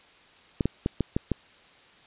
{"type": "clicks", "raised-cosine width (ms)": 3, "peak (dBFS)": -11, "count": 6, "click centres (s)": [0.608, 0.656, 0.861, 1.007, 1.165, 1.317], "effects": ["white hiss -55 dBFS RMS until 2.06 s", "resampled to 8000 Hz"]}